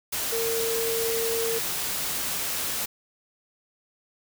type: tone in noise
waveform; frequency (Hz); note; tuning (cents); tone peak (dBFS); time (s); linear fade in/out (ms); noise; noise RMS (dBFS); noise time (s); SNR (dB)
sine; 457; A#4; -34; -26; 0.32-1.59; 10; white; -29; 0.12-2.86; 0
effects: none